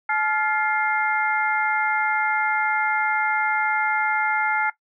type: tone cluster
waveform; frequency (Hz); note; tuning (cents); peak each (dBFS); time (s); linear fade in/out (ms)
sine; 860 / 1397 / 1732 / 2111; A5 / F6 / A6 / C7; -40 / 0 / -28 / +15; -24 / -24 / -30 / -26; 0.09-4.7; 5
effects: noise-tail reverb RT60 0.1 s tail -17 dB re dry